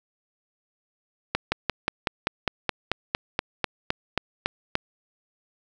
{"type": "slowing click train", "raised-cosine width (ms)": 0.3, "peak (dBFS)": -6, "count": 16, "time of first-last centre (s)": [1.35, 4.754], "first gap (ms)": 170, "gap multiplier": 1.04, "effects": []}